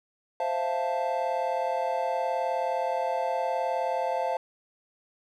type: chord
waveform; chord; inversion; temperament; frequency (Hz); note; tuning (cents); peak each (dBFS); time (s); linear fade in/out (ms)
triangle; F major seventh; second; equal; 523.3 / 659.3 / 698.5 / 880; C5 / E5 / F5 / A5; 0 / 0 / 0 / 0; -29 / -31 / -29 / -29; 0.4-4.37; 2
effects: none